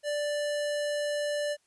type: tone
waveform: square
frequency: 587.3 Hz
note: D5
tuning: in tune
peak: -29 dBFS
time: 0.03-1.57 s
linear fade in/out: 50 ms
effects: white hiss -71 dBFS RMS until 1.66 s + resampled to 24000 Hz